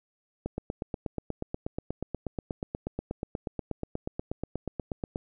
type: click train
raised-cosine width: 2 ms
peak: -18 dBFS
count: 40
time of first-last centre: 0.46-5.159 s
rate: 8.3 Hz
effects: none